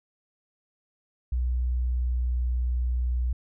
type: tone with pitch glide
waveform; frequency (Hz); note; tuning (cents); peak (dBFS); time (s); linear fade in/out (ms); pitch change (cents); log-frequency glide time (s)
sine; 61.74 to 61.35; B1 to B1; 0 to -11; -23; 1.32-3.33; 5; -11; 1.74-2.26
effects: none